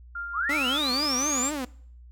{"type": "tone with tremolo", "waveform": "sine", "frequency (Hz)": 1396.9, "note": "F6", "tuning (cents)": 0, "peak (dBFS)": -30, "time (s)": [0.15, 0.78], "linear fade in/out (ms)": 5, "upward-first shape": "triangle", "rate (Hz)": 5.6, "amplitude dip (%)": 35}
{"type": "linear sweep", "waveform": "sine", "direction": "up", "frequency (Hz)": [987.8, 7700], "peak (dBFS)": -25, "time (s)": [0.33, 1.52], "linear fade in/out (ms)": 50}
{"type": "tone with vibrato", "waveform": "sawtooth", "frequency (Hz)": 275, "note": "C#4", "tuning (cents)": -14, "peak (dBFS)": -25, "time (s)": [0.49, 1.65], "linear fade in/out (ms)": 5, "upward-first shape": "triangle", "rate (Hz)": 4.1, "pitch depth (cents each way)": 220}
{"type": "tone with pitch glide", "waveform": "sawtooth", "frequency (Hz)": [1313, 1183.3], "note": ["E6", "D6"], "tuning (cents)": [-7, 13], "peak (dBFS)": -29, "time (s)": [0.5, 1.5], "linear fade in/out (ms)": 10, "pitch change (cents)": -180, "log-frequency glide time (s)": [0.74, 0.82]}
{"effects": ["noise-tail reverb RT60 0.6 s tail -23 dB re dry", "added 60 Hz sine -45 dBFS peak until 2.11 s"]}